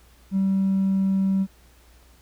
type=tone with hard clipping; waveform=sine; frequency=192.9 Hz; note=G3; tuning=28 cents flat; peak=-19 dBFS; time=0.31-1.47 s; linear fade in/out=50 ms; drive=1 dB; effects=added 60 Hz sine -53 dBFS peak until 2.21 s + pink hiss -57 dBFS RMS until 2.21 s